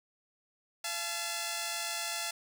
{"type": "tone pair together", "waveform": "5% pulse", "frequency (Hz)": [682, 864.4], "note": ["F5", "A5"], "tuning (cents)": [-41, -31], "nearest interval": "major third", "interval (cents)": 410, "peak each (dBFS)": -25, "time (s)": [0.84, 2.31], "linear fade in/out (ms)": 5, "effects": []}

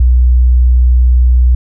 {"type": "tone", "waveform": "sine", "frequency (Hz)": 61.7, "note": "B1", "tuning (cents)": -1, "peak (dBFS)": -4, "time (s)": [0, 1.55], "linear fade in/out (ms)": 5, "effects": []}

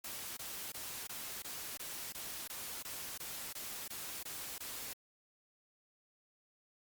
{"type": "noise bursts", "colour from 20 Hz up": "white", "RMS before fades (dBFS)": -44, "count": 14, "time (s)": [0.04, 4.933], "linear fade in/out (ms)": 5, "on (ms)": 330, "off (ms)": 21, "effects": ["Opus 48 kbps"]}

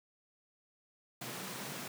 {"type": "high-pass noise", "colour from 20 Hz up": "pink", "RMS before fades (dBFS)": -43, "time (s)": [1.21, 1.88], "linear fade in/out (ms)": 5, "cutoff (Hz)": 120, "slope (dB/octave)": 96, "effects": []}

